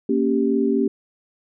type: chord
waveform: sine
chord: G diminished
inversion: first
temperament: equal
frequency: 233.1 / 277.2 / 392 Hz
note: Bb3 / Db4 / G4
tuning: 0 / 0 / 0 cents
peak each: -21 dBFS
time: 0.09-0.88 s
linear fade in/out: 5 ms
effects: none